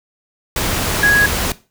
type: tone in noise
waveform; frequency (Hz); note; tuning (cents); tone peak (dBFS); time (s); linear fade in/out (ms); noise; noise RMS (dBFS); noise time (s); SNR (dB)
sine; 1661.2; G#6; 0; -9; 1.03-1.26; 2; pink; -19; 0.56-1.52; +7
effects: noise-tail reverb RT60 0.3 s tail -17 dB re dry